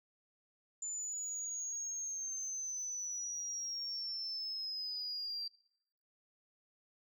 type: linear sweep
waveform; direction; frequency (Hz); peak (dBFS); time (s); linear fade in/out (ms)
sine; down; 7070 to 4699; -37; 0.82-5.48; 5
effects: noise-tail reverb RT60 0.8 s tail -26 dB re dry + tanh soft clip ceiling -33 dBFS